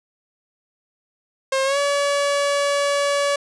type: tone with pitch glide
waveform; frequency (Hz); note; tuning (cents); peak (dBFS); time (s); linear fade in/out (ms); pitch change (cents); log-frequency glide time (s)
sawtooth; 534 to 569; C5 to C#5; +35 to +45; -14; 1.52-3.36; 5; +110; 1.64-1.78
effects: resampled to 22050 Hz + 9-bit